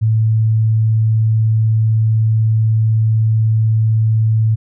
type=tone; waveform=sine; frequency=110.5 Hz; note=A2; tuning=8 cents sharp; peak=-10 dBFS; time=0.01-4.56 s; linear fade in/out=20 ms; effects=none